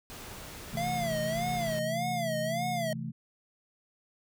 pink noise, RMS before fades -44 dBFS, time 0.1-1.79 s, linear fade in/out 0 ms
sine chord, A minor, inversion first, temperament just, 132 / 165 / 220 Hz, C3 / E3 / A3, +16 / +2 / 0 cents, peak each -38 dBFS, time 0.72-3.12 s, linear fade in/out 20 ms
square tone with vibrato, 670 Hz, E5, 28 cents sharp, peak -31 dBFS, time 0.77-2.93 s, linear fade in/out 2 ms, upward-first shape sine, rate 1.7 Hz, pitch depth 140 cents each way
effects none

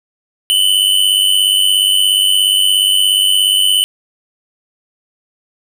square tone pair together, 2960 / 3057 Hz, F#7 / G7, 0 / -44 cents, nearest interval minor second, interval 56 cents, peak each -13 dBFS, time 0.5-3.84 s, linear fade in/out 0 ms, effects none

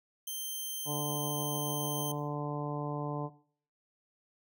5% pulse tone, 3136 Hz, G7, in tune, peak -28 dBFS, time 0.27-2.12 s, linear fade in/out 5 ms
harmonic tone, 146.83 Hz, D3, in tune, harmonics 1 / 2 / 3 / 4 / 5 / 6 / 7, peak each -36 / -39 / -41 / -42 / -43 / -44 / -44 dBFS, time 0.85-3.3 s, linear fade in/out 50 ms
effects noise-tail reverb RT60 0.5 s tail -17 dB re dry

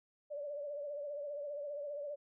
sine tone with vibrato, 579 Hz, D5, 25 cents flat, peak -39 dBFS, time 0.3-2.16 s, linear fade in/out 20 ms, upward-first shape triangle, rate 15 Hz, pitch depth 70 cents each way, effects none

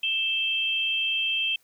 sine tone pair together, 2641 / 3164 Hz, E7 / G7, +3 / +15 cents, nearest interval minor third, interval 312 cents, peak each -26 dBFS, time 0.03-1.56 s, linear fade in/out 5 ms, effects white hiss -64 dBFS RMS until 1.63 s

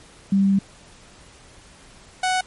sine / sawtooth tone pair in turn, 196 / 742.1 Hz, G3 / F#5, 0 / +5 cents, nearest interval octave + major seventh, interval 2305 cents, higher second, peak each -14 / -15 dBFS, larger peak first, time 0.32-0.59 / 2.23-2.41 s, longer first, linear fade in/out 5 ms, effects pink hiss -48 dBFS RMS until 2.46 s + MP3 48 kbps

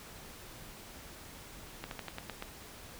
slowing click train, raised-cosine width 0.3 ms, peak -23 dBFS, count 7, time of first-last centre 1.84-2.424 s, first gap 72 ms, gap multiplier 1.12, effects pink hiss -50 dBFS RMS until 2.99 s

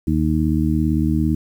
harmonic tone, 77.78 Hz, D#2, in tune, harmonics 1 / 2 / 3 / 4, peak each -21 / -21 / -21 / -21 dBFS, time 0.07-1.35 s, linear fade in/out 5 ms, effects 8-bit

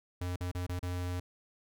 square tone with dropouts, 89.4 Hz, F2, 41 cents sharp, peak -34 dBFS, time 0.21-1.2 s, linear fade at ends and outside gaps 5 ms, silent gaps 0.361-0.407 / 0.515-0.549 / 0.666-0.692 / 0.793-0.828 s, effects none

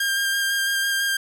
sawtooth tone with vibrato, 1602 Hz, G6, 37 cents sharp, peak -17 dBFS, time 0-1.17 s, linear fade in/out 5 ms, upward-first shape square, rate 6 Hz, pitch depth 11 cents each way, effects 9-bit

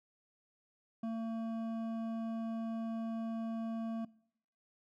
sine tone with hard clipping, 226.1 Hz, A3, 47 cents sharp, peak -37 dBFS, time 1.03-4.05 s, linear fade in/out 5 ms, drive 9 dB, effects noise-tail reverb RT60 0.7 s tail -22 dB re dry

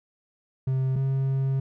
triangle tone pair in turn, 131.7 / 134.54 Hz, C3 / C3, +12 / +49 cents, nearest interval unison, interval 37 cents, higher second, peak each -20 dBFS, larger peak neither, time 0.67-0.96 / 0.96-1.6 s, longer second, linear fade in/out 5 ms, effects none

